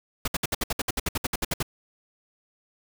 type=noise bursts; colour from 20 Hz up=pink; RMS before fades=-26 dBFS; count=16; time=0.25-1.628 s; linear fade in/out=5 ms; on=28 ms; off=62 ms; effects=none